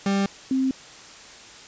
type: tone pair in turn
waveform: 40% pulse / sine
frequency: 197.5 / 263.6 Hz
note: G3 / C4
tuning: +13 / +13 cents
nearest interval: perfect fourth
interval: 500 cents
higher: second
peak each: -19 / -19 dBFS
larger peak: neither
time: 0.06-0.26 / 0.51-0.71 s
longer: neither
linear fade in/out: 2 ms
effects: white hiss -44 dBFS RMS until 1.67 s + resampled to 16000 Hz